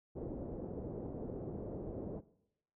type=low-pass noise; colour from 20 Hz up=white; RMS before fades=-43 dBFS; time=0.15-2.21 s; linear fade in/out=20 ms; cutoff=500 Hz; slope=24 dB/octave; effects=noise-tail reverb RT60 0.8 s tail -19 dB re dry